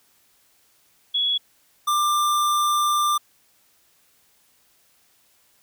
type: tone pair in turn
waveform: sine / square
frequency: 3368 / 1188.5 Hz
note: G#7 / D6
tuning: +24 / +20 cents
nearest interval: octave + tritone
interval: 1804 cents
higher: first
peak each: -19 dBFS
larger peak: neither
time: 1.14-1.38 / 1.87-3.18 s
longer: second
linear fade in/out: 10 ms
effects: white hiss -61 dBFS RMS until 5.62 s